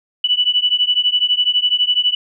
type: beating tone pair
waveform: sine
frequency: 2958 / 2970 Hz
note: F#7 / F#7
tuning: -1 / +6 cents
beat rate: 12 Hz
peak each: -16 dBFS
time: 0.24-2.15 s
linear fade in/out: 5 ms
effects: none